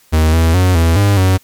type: tone with pitch steps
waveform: 45% pulse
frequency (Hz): 78.9 / 81.9 / 91.7 / 82.6 / 100.7 / 93.8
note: D#2 / E2 / F#2 / E2 / G2 / F#2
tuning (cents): +25 / -11 / -15 / +4 / +47 / +24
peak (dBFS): -8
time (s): 0.12-1.38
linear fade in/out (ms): 20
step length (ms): 210
effects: white hiss -50 dBFS RMS until 1.43 s + MP3 96 kbps